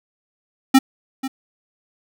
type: tone with echo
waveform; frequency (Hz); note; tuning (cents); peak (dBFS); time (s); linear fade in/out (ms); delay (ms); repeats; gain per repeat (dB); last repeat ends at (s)
square; 265.9; C4; +28; -8; 0.74-0.79; 10; 490; 1; -15; 1.28
effects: none